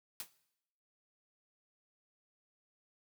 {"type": "noise with exponential decay", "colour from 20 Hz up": "white", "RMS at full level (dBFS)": -37, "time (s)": [0.2, 0.3], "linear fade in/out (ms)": 1, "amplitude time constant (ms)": 20, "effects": ["noise-tail reverb RT60 0.8 s tail -18 dB re dry", "high-pass 150 Hz 12 dB/octave"]}